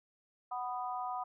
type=harmonic tone; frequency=247.8 Hz; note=B3; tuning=6 cents sharp; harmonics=3 / 4 / 5; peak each=-38 / -40 / -42 dBFS; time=0.51-1.24 s; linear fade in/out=10 ms; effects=none